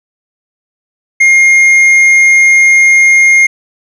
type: tone with tanh clipping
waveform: sine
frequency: 2130 Hz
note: C7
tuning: 30 cents sharp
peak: -4 dBFS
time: 1.2-3.47 s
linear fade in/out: 10 ms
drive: 6 dB
effects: none